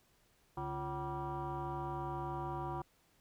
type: tone with frequency modulation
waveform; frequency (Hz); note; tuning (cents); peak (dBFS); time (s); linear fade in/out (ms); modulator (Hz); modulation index
sine; 554.4; C#5; 0; -36; 0.57-2.82; 5; 207; 2.7
effects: tanh soft clip ceiling -32 dBFS + pink hiss -71 dBFS RMS until 3.2 s